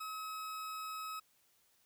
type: tone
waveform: 40% pulse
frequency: 1280 Hz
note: D#6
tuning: 49 cents sharp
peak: -40 dBFS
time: 0-1.2 s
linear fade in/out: 10 ms
effects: white hiss -72 dBFS RMS until 1.85 s